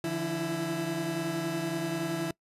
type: tone cluster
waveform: 30% pulse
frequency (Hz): 146.7 / 170.5 / 330.4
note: D3 / F3 / E4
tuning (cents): -2 / -41 / +4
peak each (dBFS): -35 / -33 / -29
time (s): 0.04-2.31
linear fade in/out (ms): 2
effects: noise-tail reverb RT60 0.1 s tail -23 dB re dry + resampled to 32000 Hz